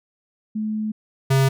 sine / square tone pair in turn, 215.3 / 134.62 Hz, A3 / C3, -37 / +50 cents, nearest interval minor sixth, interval 813 cents, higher first, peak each -22 / -15 dBFS, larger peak second, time 0.55-0.92 / 1.3-1.49 s, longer first, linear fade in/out 10 ms, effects none

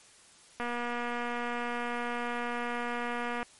click train, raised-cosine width 0.5 ms, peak -20 dBFS, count 680, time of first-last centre 0.6-3.429 s, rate 240 Hz, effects white hiss -57 dBFS RMS until 3.59 s + MP3 48 kbps

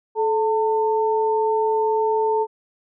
sine tone pair together, 433.4 / 899 Hz, A4 / A5, -26 / +37 cents, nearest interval octave + minor second, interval 1263 cents, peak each -19 / -21 dBFS, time 0.15-2.47 s, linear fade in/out 50 ms, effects none

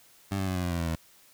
20% pulse tone with pitch steps, 98.3 / 95.61 / 93 / 90.45 / 87.98 / 85.58 / 83.24 / 80.96 Hz, G2 / G2 / F#2 / F#2 / F2 / F2 / E2 / E2, +5 / -43 / +9 / -39 / +13 / -35 / +17 / -31 cents, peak -23 dBFS, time 0.31-0.958 s, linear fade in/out 10 ms, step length 81 ms, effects white hiss -58 dBFS RMS until 1.33 s

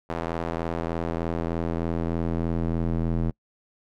square tone with band-pass filter sweep, 41.65 Hz, E1, 19 cents sharp, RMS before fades -27 dBFS, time 0.09-3.31 s, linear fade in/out 10 ms, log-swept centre 720 to 190 Hz, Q 0.76, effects noise-tail reverb RT60 0.1 s tail -26 dB re dry

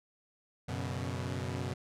sawtooth chord, F# suspended fourth, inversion none, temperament equal with one note detuned, 92.5 / 123.47 / 140.69 Hz, F#2 / B2 / C#3, 0 / 0 / +26 cents, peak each -34 / -34 / -37 dBFS, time 0.68-1.74 s, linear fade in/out 10 ms, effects low-pass 9000 Hz 12 dB/octave

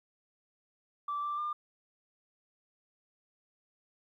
sine tone with pitch steps, 1165 / 1175 / 1200 Hz, D6 / D6 / D6, -14 / +1 / +37 cents, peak -31 dBFS, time 1.08-1.53 s, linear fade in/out 5 ms, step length 150 ms, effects tanh soft clip ceiling -28 dBFS + 12-bit

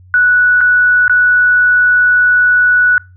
sine tone with dropouts, 1475 Hz, F#6, 6 cents flat, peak -6 dBFS, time 0.14-2.98 s, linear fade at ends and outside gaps 1 ms, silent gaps 0.607-0.612 / 1.08-1.096 s, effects noise-tail reverb RT60 0.3 s tail -25 dB re dry + added 91 Hz sine -38 dBFS peak until 3.16 s

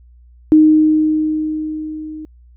sine tone with level ramp, 309.8 Hz, D#4, 7 cents flat, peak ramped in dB -4 to -27 dBFS, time 0.52-2.25 s, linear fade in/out 0 ms, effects added 60 Hz sine -42 dBFS peak until 2.56 s

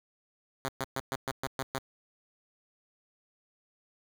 5% pulse tone bursts, 134 Hz, C3, 42 cents sharp, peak -20 dBFS, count 8, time 0.65-1.786 s, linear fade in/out 0 ms, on 37 ms, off 120 ms, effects none

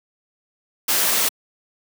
white noise, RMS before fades -19 dBFS, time 0.88-1.29 s, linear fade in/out 10 ms, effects high-pass 200 Hz 12 dB/octave

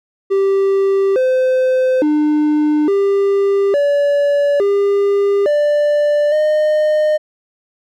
triangle tone with pitch steps, 391.1 / 515 / 301.2 / 397.2 / 573 / 401.4 / 589 / 611 Hz, G4 / C5 / D4 / G4 / D5 / G4 / D5 / D#5, -4 / -28 / +44 / +23 / -43 / +41 / +5 / -32 cents, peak -9 dBFS, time 0.3-7.18 s, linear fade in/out 20 ms, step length 860 ms, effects none

